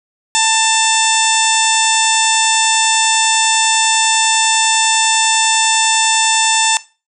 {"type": "harmonic tone", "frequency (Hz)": 890, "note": "A5", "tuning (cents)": 20, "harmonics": [1, 2, 3, 4, 5, 6, 7, 8, 9, 10], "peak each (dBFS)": [-16, -22, -20, -18, -26, -21, -24, -18, -19, -26], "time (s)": [0.35, 6.77], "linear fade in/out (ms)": 0, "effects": ["noise-tail reverb RT60 0.3 s tail -18 dB re dry"]}